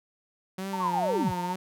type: tone with vibrato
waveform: sawtooth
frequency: 185 Hz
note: F#3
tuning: in tune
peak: -28 dBFS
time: 0.58-1.56 s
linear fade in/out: 5 ms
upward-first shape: sine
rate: 2.1 Hz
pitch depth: 95 cents each way
type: tone with tremolo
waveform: sine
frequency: 908 Hz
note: A#5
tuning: 46 cents flat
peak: -27 dBFS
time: 0.73-1.54 s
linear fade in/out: 2 ms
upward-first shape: triangle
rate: 17 Hz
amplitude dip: 70%
type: linear sweep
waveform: sine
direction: down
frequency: 1174.7 to 51.91 Hz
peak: -25 dBFS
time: 0.79-1.33 s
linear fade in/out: 50 ms
effects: none